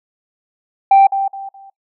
sine tone with echo, 784 Hz, G5, in tune, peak -3 dBFS, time 0.91-1.07 s, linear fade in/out 5 ms, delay 210 ms, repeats 3, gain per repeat -11 dB, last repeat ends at 1.7 s, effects noise-tail reverb RT60 0.1 s tail -22 dB re dry + tanh soft clip ceiling -3 dBFS

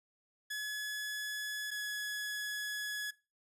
sawtooth tone pair in turn, 1700 / 1690.2 Hz, G#6 / G#6, +40 / +30 cents, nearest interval unison, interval 10 cents, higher first, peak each -33 / -33 dBFS, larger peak neither, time 0.5-1.71 / 1.71-3.11 s, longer second, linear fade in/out 10 ms, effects noise-tail reverb RT60 0.3 s tail -21 dB re dry + resampled to 32000 Hz

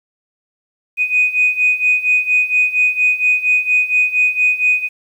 sine beating tone pair, 2489 / 2493.3 Hz, D#7 / D#7, 0 / +3 cents, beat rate 4.3 Hz, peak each -16 / -13 dBFS, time 0.97-4.89 s, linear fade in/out 50 ms, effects tanh soft clip ceiling -4 dBFS + 8-bit

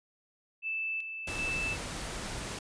sine tone with tremolo, 2637 Hz, E7, in tune, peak -31 dBFS, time 0.62-1.77 s, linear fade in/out 50 ms, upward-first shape square, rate 1.3 Hz, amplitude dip 50%
pink noise, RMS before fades -38 dBFS, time 1.27-2.59 s, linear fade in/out 5 ms
effects resampled to 22050 Hz

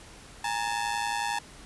sawtooth ring-modulated tone, 877 Hz, A5, 6 cents flat, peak -21 dBFS, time 0.44-1.39 s, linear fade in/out 5 ms, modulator 55.4 Hz, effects pink hiss -49 dBFS RMS until 1.65 s + resampled to 24000 Hz

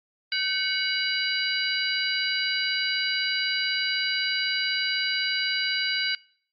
sine tone cluster, 1531 / 2220 / 2918 / 3948 / 4744 Hz, G6 / C#7 / F#7 / B7 / D8, -41 / +2 / -25 / -1 / +17 cents, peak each -30 dBFS, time 0.32-6.15 s, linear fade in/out 2 ms, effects noise-tail reverb RT60 0.6 s tail -26 dB re dry + MP3 32 kbps

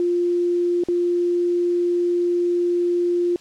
sine tone with dropouts, 350 Hz, F4, 4 cents sharp, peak -17 dBFS, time 0-3.36 s, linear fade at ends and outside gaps 1 ms, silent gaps 0.837-0.885 s, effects white hiss -48 dBFS RMS until 3.4 s + low-pass 6000 Hz 12 dB/octave

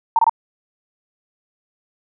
sine tone bursts, 912 Hz, A#5, 38 cents flat, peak -10 dBFS, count 3, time 0.16-0.295 s, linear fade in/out 2 ms, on 29 ms, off 24 ms, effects none

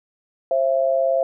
sine tone pair together, 532.1 / 670 Hz, C5 / E5, +29 / +28 cents, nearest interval major third, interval 399 cents, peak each -19 dBFS, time 0.51-1.23 s, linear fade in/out 2 ms, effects none

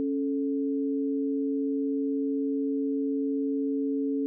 sine tone pair together, 275.9 / 436.5 Hz, C#4 / A4, -8 / -14 cents, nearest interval minor sixth, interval 794 cents, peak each -26 / -32 dBFS, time 0-4.26 s, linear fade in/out 0 ms, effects none

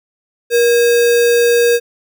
sine tone with sample-and-hold, 474.4 Hz, A#4, 30 cents sharp, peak -8 dBFS, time 0.5-1.8 s, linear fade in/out 50 ms, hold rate 2100 Hz, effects none

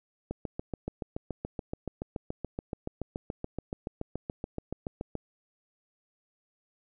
click train, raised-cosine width 2 ms, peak -20 dBFS, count 35, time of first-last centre 0.31-5.153 s, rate 7.02 Hz, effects none

